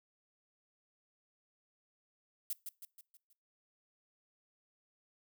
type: noise with echo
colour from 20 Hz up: violet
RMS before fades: -37 dBFS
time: 2.5-2.53 s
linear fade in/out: 2 ms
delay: 160 ms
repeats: 5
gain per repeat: -6 dB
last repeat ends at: 3.33 s
effects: noise-tail reverb RT60 0.3 s tail -23 dB re dry